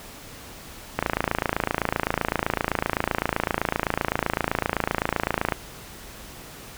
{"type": "click train", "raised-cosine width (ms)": 0.5, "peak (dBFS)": -6, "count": 127, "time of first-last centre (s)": [0.99, 5.522], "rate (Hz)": 27.8, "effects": ["pink hiss -42 dBFS RMS until 6.77 s"]}